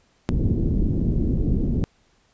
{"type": "low-pass noise", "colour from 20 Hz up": "pink", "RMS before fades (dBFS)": -21, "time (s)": [0.29, 1.84], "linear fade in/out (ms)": 0, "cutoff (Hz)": 330, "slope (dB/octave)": 24, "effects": ["pink hiss -62 dBFS RMS until 2.33 s", "resampled to 16000 Hz"]}